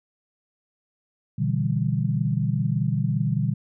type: chord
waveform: sine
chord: E minor seventh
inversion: second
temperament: equal with one note detuned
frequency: 121.7 / 146.83 / 164.81 / 196 Hz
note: B2 / D3 / E3 / G3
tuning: -25 / 0 / 0 / 0 cents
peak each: -25 / -25 / -28 / -28 dBFS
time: 1.38-3.54 s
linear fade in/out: 10 ms
effects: none

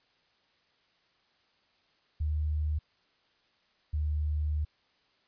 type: tone pair in turn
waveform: sine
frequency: 76.1 / 75.44 Hz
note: D#2 / D2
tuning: -38 / +47 cents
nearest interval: unison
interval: 15 cents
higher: first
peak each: -27 dBFS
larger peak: neither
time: 2.2-2.79 / 3.93-4.65 s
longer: second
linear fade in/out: 10 ms
effects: white hiss -69 dBFS RMS until 5.27 s + resampled to 11025 Hz

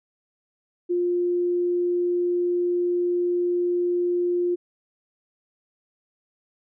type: tone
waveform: sine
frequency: 352.5 Hz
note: F4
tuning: 16 cents sharp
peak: -20 dBFS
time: 0.89-4.56 s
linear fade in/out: 20 ms
effects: none

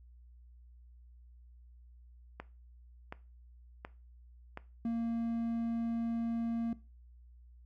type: click train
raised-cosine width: 0.5 ms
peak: -26 dBFS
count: 4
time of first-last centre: 2.4-4.574 s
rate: 1.38 Hz
type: tone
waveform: triangle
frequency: 230.9 Hz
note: A#3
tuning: 16 cents flat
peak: -29 dBFS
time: 4.85-6.73 s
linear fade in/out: 2 ms
effects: noise-tail reverb RT60 0.3 s tail -18 dB re dry + added 60 Hz sine -54 dBFS peak until 7.65 s

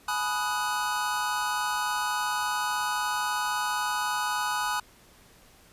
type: chord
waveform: square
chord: G# minor seventh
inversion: none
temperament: equal with one note detuned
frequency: 844.2 / 987.8 / 1244.5 / 1480 Hz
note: G#5 / B5 / D#6 / F#6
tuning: +28 / 0 / 0 / 0 cents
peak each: -33 dBFS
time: 0.08-4.8 s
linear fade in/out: 5 ms
effects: pink hiss -56 dBFS RMS until 5.72 s + resampled to 32000 Hz

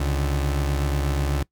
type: tone pair together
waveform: 30% pulse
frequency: 69.7 / 147.55 Hz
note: C#2 / D3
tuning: +10 / +8 cents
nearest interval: octave + minor second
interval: 1298 cents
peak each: -19 / -28 dBFS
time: 0-1.43 s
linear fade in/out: 5 ms
effects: noise-tail reverb RT60 0.1 s tail -22 dB re dry

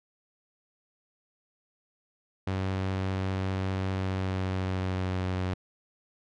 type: tone with pitch glide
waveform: sawtooth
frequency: 95 to 92.35 Hz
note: F#2 to F#2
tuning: +46 to -3 cents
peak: -24 dBFS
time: 2.47-5.54 s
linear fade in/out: 5 ms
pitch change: -49 cents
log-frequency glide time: 3.92-5.29 s
effects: low-pass 4000 Hz 12 dB/octave

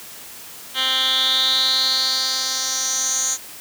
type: tone with band-pass filter sweep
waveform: 10% pulse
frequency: 261.6 Hz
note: C4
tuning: in tune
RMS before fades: -20 dBFS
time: 0.74-3.38 s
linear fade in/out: 50 ms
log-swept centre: 3000 to 6800 Hz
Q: 6.1
effects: white hiss -38 dBFS RMS until 3.6 s + high-pass 80 Hz 12 dB/octave

